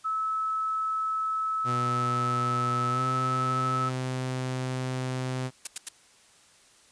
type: tone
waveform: sine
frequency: 1300 Hz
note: E6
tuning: 24 cents flat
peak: -26 dBFS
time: 0.04-3.9 s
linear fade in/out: 20 ms
type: tone with pitch glide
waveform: sawtooth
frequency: 123.47 to 128.79 Hz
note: B2 to C3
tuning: 0 to -27 cents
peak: -25 dBFS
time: 1.64-5.51 s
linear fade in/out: 50 ms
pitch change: +73 cents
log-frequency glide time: 2.89-3.02 s
type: noise bursts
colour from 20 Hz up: blue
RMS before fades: -29 dBFS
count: 3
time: 5.65-5.888 s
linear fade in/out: 5 ms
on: 22 ms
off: 86 ms
effects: white hiss -58 dBFS RMS until 6.91 s + resampled to 22050 Hz